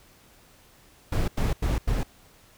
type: noise bursts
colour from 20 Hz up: brown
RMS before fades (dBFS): -24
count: 4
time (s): 1.12-2.033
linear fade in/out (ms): 5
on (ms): 160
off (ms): 91
effects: pink hiss -56 dBFS RMS until 2.57 s